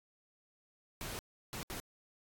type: noise bursts at uneven times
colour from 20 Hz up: pink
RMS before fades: -42 dBFS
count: 3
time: 1.01-1.19 / 1.53-1.63 / 1.7-1.8 s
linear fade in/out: 0 ms
effects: AAC 64 kbps